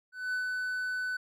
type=tone with ADSR envelope; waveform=triangle; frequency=1500 Hz; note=F#6; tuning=23 cents sharp; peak=-27 dBFS; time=0.12-1.17 s; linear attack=210 ms; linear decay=110 ms; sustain=-2 dB; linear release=7 ms; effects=none